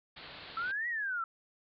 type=low-pass noise; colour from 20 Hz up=white; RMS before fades=-49 dBFS; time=0.16-0.72 s; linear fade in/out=10 ms; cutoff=4500 Hz; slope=96 dB/octave
type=exponential two-way sweep; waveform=sine; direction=up then down; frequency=1313 to 1957 to 1313 Hz; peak=-32 dBFS; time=0.57-1.24 s; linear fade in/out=2 ms; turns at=0.88 s
effects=none